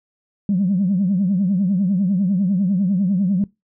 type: tone with vibrato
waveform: sine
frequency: 189.7 Hz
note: F#3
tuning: 43 cents sharp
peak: -14 dBFS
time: 0.49-3.44 s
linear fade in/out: 2 ms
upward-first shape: triangle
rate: 10 Hz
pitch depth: 180 cents each way
effects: noise-tail reverb RT60 0.2 s tail -22 dB re dry + tanh soft clip ceiling -10 dBFS